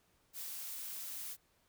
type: noise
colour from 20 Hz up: blue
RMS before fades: -44 dBFS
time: 0.33-1.37 s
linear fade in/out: 50 ms
effects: pink hiss -73 dBFS RMS until 1.68 s